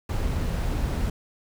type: noise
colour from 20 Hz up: brown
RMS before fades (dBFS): -26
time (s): 0.09-1.1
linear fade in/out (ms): 5
effects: none